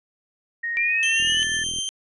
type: tone with pitch glide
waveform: sine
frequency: 1864.7 to 1760 Hz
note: A#6 to A6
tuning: 0 to 0 cents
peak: -24 dBFS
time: 0.63-1.64 s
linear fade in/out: 10 ms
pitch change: -100 cents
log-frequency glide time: 0.86-1.42 s
type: exponential sweep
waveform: sine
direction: up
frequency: 2349 to 3043 Hz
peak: -20 dBFS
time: 0.77-1.43 s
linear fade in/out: 0 ms
type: tone with tremolo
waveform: 25% pulse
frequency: 3136 Hz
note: G7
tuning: in tune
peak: -20 dBFS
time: 1.03-1.89 s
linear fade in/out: 0 ms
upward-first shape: triangle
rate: 8.2 Hz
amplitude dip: 30%
type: click train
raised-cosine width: 3 ms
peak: -28 dBFS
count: 25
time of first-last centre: 1.2-1.787 s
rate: 40.9 Hz
effects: resampled to 24000 Hz